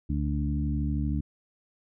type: harmonic tone with a mistuned harmonic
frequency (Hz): 72.8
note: D2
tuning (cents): -15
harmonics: 1 / 2 / 3 / 4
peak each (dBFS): -28 / -31 / -33 / -34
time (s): 0.09-1.21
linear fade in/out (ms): 10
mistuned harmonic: 1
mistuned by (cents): -22
effects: none